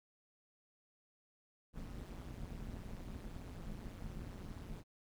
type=noise with amplitude modulation; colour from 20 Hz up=brown; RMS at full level=-43 dBFS; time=1.73-4.84 s; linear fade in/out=50 ms; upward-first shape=sine; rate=182 Hz; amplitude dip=90%; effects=none